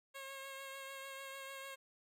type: tone with vibrato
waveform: 10% pulse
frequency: 542 Hz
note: C#5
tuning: 39 cents flat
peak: -38 dBFS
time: 0.14-1.76 s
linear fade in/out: 20 ms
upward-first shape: triangle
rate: 6.7 Hz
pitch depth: 23 cents each way
effects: none